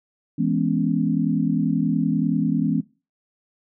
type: chord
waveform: sine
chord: C# minor seventh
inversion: first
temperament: equal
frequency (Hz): 164.81 / 207.7 / 246.9 / 277.2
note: E3 / G#3 / B3 / C#4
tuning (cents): 0 / 0 / 0 / 0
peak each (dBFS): -24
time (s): 0.38-2.81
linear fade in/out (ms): 10
effects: noise-tail reverb RT60 0.3 s tail -18 dB re dry